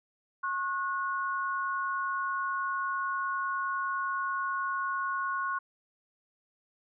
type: tone pair together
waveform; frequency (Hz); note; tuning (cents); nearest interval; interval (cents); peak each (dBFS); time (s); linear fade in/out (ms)
sine; 1087.5 / 1458; C#6 / F#6; -33 / -26; perfect fourth; 507; -31 / -33; 0.43-5.59; 10
effects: none